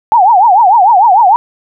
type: tone with vibrato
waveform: sine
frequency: 830.6 Hz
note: G#5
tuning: in tune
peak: -3 dBFS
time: 0.12-1.36 s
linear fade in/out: 0 ms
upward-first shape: triangle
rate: 6.7 Hz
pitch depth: 290 cents each way
effects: none